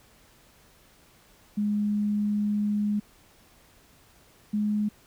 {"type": "tone pair in turn", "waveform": "sine", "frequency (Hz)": [207.7, 209.7], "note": ["G#3", "G#3"], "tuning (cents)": [0, 17], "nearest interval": "unison", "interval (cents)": 17, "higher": "second", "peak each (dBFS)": -23, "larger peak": "neither", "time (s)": [[1.57, 3], [4.53, 4.89]], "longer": "first", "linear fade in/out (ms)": 10, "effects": ["pink hiss -58 dBFS RMS until 5.06 s"]}